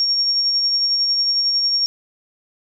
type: tone with tremolo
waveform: sine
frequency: 5540 Hz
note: F8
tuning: 15 cents flat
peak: -14 dBFS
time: 0-1.86 s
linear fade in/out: 0 ms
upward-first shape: sine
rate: 11 Hz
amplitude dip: 30%
effects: none